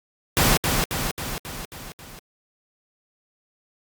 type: noise with echo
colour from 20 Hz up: pink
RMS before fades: -18 dBFS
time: 0.37-0.57 s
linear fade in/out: 0 ms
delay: 270 ms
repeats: 6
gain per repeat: -4 dB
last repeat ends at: 2.19 s
effects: Opus 48 kbps